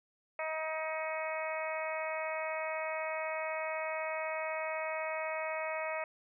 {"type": "harmonic tone", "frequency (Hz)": 316, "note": "D#4", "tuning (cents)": 27, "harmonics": [2, 3, 4, 5, 6, 7, 8], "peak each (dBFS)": [-37, -42, -43, -50, -44, -42, -45], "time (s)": [0.39, 6.04], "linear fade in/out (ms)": 2, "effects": []}